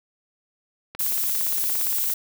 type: click train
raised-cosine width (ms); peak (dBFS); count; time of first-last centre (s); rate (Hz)
0.3; -20; 21; 0.95-2.099; 17.4
type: noise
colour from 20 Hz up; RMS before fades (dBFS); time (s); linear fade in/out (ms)
violet; -24; 0.99-2.14; 5
effects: none